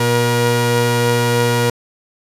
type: tone pair together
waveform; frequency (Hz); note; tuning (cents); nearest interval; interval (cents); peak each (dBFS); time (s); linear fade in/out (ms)
sawtooth; 120 / 476.8; B2 / A#4; -49 / +39; 2 octaves; 2388; -12; 0-1.7; 5
effects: resampled to 32000 Hz